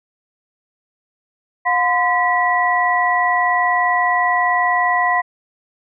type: tone cluster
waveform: sine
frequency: 717 / 1022 / 1945 Hz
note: F5 / C6 / B6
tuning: +45 / -41 / -27 cents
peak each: -18 dBFS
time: 1.65-5.22 s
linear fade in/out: 20 ms
effects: none